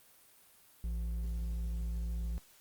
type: tone with hard clipping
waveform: triangle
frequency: 57.1 Hz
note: A#1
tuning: 35 cents flat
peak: -35 dBFS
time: 0.84-2.38 s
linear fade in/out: 0 ms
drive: 9 dB
effects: white hiss -62 dBFS RMS until 2.6 s + Opus 32 kbps